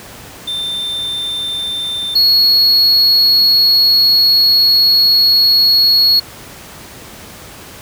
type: tone pair in turn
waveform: triangle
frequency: 3578 / 4336 Hz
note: A7 / C#8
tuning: +28 / -39 cents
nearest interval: minor third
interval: 333 cents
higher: second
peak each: -16 / -6 dBFS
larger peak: second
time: 0.47-2.15 / 2.15-6.2 s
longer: second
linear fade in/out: 10 ms
effects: pink hiss -34 dBFS RMS until 7.81 s + high-pass 60 Hz 12 dB/octave